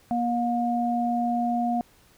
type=tone pair together; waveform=sine; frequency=238.5 / 714.7 Hz; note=A#3 / F5; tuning=+40 / +40 cents; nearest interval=octave + perfect fifth; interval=1900 cents; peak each=-25 dBFS; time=0.11-1.81 s; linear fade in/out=0 ms; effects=pink hiss -58 dBFS RMS until 2.17 s